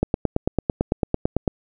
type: click train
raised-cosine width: 2 ms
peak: -5 dBFS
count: 14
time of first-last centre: 0.03-1.478 s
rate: 8.98 Hz
effects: none